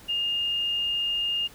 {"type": "tone", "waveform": "sine", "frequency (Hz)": 2827, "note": "F7", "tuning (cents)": 20, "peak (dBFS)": -24, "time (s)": [0.08, 1.48], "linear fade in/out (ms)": 20, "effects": ["pink hiss -50 dBFS RMS until 1.54 s"]}